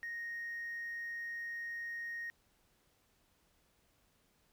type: tone with hard clipping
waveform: triangle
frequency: 1864.7 Hz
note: A#6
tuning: in tune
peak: -39 dBFS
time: 0.03-2.3 s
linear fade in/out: 0 ms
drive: 2 dB
effects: pink hiss -73 dBFS RMS until 4.52 s